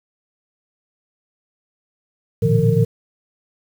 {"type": "tone cluster", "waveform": "sine", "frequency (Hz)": [112, 119.8, 148.7, 171.1, 457.2], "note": ["A2", "A#2", "D3", "F3", "A#4"], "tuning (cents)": [31, 48, 22, -35, -34], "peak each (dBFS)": -19, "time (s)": [2.42, 2.85], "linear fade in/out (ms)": 10, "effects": ["7-bit"]}